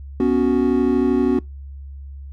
triangle chord, B suspended second, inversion none, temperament equal with one note detuned, 246.9 / 279.6 / 370 Hz, B3 / C#4 / F#4, 0 / +15 / 0 cents, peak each -17 dBFS, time 0.2-1.39 s, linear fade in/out 2 ms, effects noise-tail reverb RT60 0.2 s tail -24 dB re dry + added 69 Hz sine -32 dBFS peak until 2.32 s

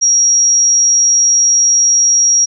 sine tone, 5660 Hz, F8, 22 cents sharp, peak -7 dBFS, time 0.01-2.46 s, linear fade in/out 20 ms, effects none

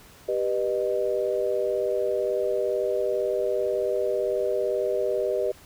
sine chord, G augmented, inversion none, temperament just, 392 / 490 / 612.5 Hz, G4 / B4 / D#5, 0 / -14 / -27 cents, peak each -27 dBFS, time 0.28-5.52 s, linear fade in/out 10 ms, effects pink hiss -51 dBFS RMS until 5.65 s

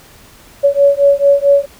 sine beating tone pair, 561 / 565.5 Hz, C#5 / C#5, +21 / +34 cents, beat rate 4.5 Hz, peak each -10 dBFS, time 0.63-1.66 s, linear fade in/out 20 ms, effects pink hiss -42 dBFS RMS until 1.79 s

